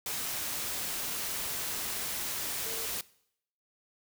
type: tone in noise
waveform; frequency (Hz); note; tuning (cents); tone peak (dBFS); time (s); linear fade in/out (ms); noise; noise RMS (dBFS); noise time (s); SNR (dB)
sine; 452.5; A4; +48; -43; 2.66-2.86; 2; white; -35; 0.06-3.01; -11
effects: noise-tail reverb RT60 0.7 s tail -21 dB re dry